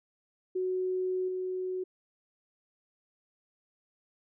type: tone with level steps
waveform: sine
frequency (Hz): 370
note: F#4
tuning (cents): 0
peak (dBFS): -28 / -31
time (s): 0.55-1.84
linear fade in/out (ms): 10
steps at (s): 1.28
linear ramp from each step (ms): 5
effects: none